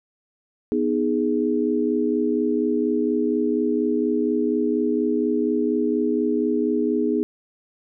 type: chord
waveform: sine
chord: G# minor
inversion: first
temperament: equal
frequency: 246.9 / 311.1 / 415.3 Hz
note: B3 / D#4 / G#4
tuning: 0 / 0 / 0 cents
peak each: -23 dBFS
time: 0.72-7.23 s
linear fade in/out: 0 ms
effects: none